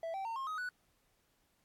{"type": "tone with pitch steps", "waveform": "triangle", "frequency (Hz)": [659.3, 775, 911.1, 1071, 1259.1, 1480.1], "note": ["E5", "G5", "A#5", "C6", "D#6", "F#6"], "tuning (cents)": [0, -20, -40, 40, 20, 0], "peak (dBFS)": -35, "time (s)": [0.03, 0.69], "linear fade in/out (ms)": 2, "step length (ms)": 110, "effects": ["pink hiss -75 dBFS RMS until 1.64 s", "AAC 64 kbps"]}